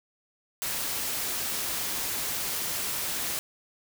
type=noise; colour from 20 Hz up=white; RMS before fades=-31 dBFS; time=0.62-3.39 s; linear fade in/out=0 ms; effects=none